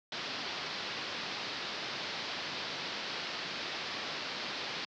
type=low-pass noise; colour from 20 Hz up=white; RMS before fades=-39 dBFS; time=0.12-4.85 s; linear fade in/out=2 ms; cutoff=5000 Hz; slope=48 dB/octave; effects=high-pass 150 Hz 12 dB/octave